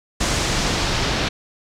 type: noise with low-pass filter sweep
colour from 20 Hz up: pink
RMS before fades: -21 dBFS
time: 0.2-1.29 s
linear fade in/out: 10 ms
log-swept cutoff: 7300 to 4300 Hz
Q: 1.3
effects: none